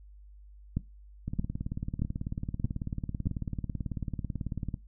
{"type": "two click trains", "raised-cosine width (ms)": 5, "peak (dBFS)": [-21, -16], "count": [64, 5], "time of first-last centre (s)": [[1.28, 4.742], [0.77, 3.27]], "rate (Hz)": [18.2, 1.6], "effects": ["noise-tail reverb RT60 0.2 s tail -18 dB re dry", "added 50 Hz sine -49 dBFS peak until 4.87 s"]}